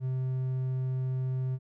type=tone; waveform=triangle; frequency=129.6 Hz; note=C3; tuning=16 cents flat; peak=-26 dBFS; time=0-1.59 s; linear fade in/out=50 ms; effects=none

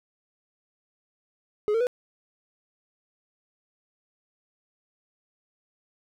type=tone with pitch steps; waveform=triangle; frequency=419.9 / 455.3 / 493.6 Hz; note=G#4 / A#4 / B4; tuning=+19 / -41 / -1 cents; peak=-19 dBFS; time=1.68-1.869 s; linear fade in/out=0 ms; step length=63 ms; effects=none

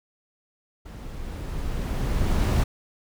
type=noise with level ramp; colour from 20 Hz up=brown; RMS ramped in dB=-38 to -19 dBFS; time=0.85-2.64 s; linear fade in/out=10 ms; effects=none

